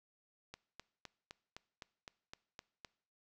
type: click train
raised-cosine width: 0.2 ms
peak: -30 dBFS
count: 10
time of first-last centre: 0.54-2.848 s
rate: 3.9 Hz
effects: noise-tail reverb RT60 0.6 s tail -22 dB re dry